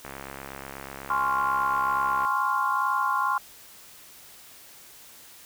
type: click train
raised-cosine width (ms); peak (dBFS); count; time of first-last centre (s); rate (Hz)
0.5; -22; 151; 0.05-2.249; 68.2
type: chord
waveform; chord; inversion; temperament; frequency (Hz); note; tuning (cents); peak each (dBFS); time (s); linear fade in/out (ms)
sine; Db major seventh; second; equal; 830.6 / 1046.5 / 1108.7 / 1396.9; Ab5 / C6 / Db6 / F6; 0 / 0 / 0 / 0; -31 / -25 / -29 / -29; 1.1-3.38; 2
effects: white hiss -49 dBFS RMS until 5.45 s